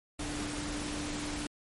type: tone in noise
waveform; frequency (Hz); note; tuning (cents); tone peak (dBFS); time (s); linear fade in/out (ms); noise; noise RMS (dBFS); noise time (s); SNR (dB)
sine; 295.9; D4; +13; -38; 0.19-1.47; 5; pink; -38; 0.19-1.47; -3
effects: MP3 48 kbps